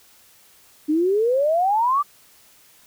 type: exponential sweep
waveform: sine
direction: up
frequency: 293.7 to 1197 Hz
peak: -16 dBFS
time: 0.88-2.03 s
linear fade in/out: 20 ms
effects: white hiss -53 dBFS RMS until 2.86 s